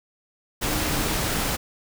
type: tone in noise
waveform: sine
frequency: 305.6 Hz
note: D#4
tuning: 31 cents flat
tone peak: -32 dBFS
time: 0.64-1.14 s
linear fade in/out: 20 ms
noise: pink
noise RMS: -25 dBFS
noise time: 0.61-1.57 s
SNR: -10 dB
effects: none